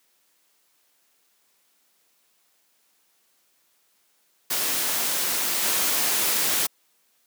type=noise with level steps; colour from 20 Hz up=white; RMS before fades=-25 / -23 dBFS; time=4.5-6.67 s; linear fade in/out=10 ms; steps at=5.62 s; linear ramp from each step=20 ms; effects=white hiss -66 dBFS RMS until 7.26 s + high-pass 200 Hz 12 dB/octave